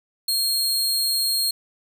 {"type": "tone", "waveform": "sawtooth", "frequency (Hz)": 4246, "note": "C8", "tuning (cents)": 25, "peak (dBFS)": -17, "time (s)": [0.28, 1.51], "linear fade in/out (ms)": 5, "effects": ["8-bit"]}